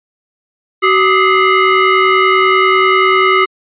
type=tone with frequency modulation; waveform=sine; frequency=448.6 Hz; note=A4; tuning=34 cents sharp; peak=-7 dBFS; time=0.82-3.46 s; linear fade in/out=20 ms; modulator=827 Hz; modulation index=2.4; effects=resampled to 8000 Hz